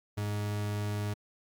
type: tone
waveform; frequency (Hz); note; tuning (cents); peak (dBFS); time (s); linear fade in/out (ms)
40% pulse; 103.83; G#2; 0; -30; 0.17-1.14; 10
effects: Opus 48 kbps